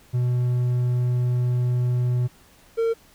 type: tone pair in turn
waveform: triangle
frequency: 123.47 / 456.3 Hz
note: B2 / A#4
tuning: 0 / -37 cents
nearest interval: octave + major seventh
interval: 2263 cents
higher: second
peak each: -17 dBFS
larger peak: neither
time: 0.13-2.28 / 2.77-2.94 s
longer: first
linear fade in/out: 20 ms
effects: pink hiss -54 dBFS RMS until 3.14 s